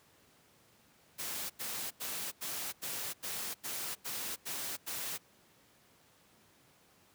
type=noise bursts; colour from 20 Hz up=white; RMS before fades=-39 dBFS; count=10; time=1.18-5.181 s; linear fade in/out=20 ms; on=320 ms; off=89 ms; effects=pink hiss -65 dBFS RMS until 7.14 s + high-pass 100 Hz 12 dB/octave